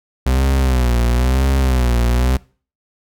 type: tone with vibrato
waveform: 40% pulse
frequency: 63 Hz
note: B1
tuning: 35 cents sharp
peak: -12 dBFS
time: 0.26-2.37 s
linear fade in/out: 5 ms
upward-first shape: sine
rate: 1 Hz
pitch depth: 110 cents each way
effects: noise-tail reverb RT60 0.4 s tail -22 dB re dry